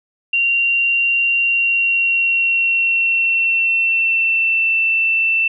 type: tone with pitch glide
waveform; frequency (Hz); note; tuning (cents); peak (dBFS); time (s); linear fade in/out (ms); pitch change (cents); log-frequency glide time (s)
sine; 2763 to 2674; F7 to E7; -19 to +24; -13; 0.33-5.48; 5; -57; 1.38-4.76
effects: none